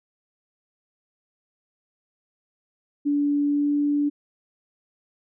sine tone with pitch glide, 288.7 to 290.5 Hz, D4 to D4, -30 to -19 cents, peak -19 dBFS, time 3.05-4.1 s, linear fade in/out 20 ms, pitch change +11 cents, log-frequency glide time 3.46-3.72 s, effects none

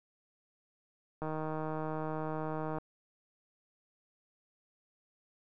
click train, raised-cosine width 1 ms, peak -24 dBFS, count 245, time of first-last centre 1.22-2.784 s, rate 156 Hz, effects none

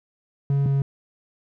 triangle tone pair in turn, 139.6 / 138.16 Hz, C#3 / C#3, +13 / -5 cents, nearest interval unison, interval 18 cents, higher first, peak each -16 dBFS, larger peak neither, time 0.5-0.66 / 0.66-0.82 s, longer neither, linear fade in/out 2 ms, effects none

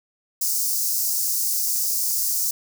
white high-pass noise, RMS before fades -23 dBFS, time 0.41-2.51 s, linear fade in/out 5 ms, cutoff 4900 Hz, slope 48 dB/octave, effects none

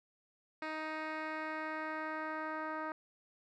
10% pulse tone with low-pass filter sweep, 312.5 Hz, D#4, 8 cents sharp, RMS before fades -40 dBFS, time 0.62-2.92 s, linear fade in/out 2 ms, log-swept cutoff 2900 to 1400 Hz, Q 1.5, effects none

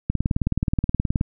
click train, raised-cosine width 5 ms, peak -8 dBFS, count 22, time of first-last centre 0.1-1.211 s, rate 18.9 Hz, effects none

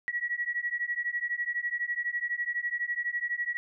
sine beating tone pair, 1918 / 1930 Hz, A#6 / B6, +49 / -40 cents, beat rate 12 Hz, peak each -32 / -32 dBFS, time 0.08-3.57 s, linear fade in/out 0 ms, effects none

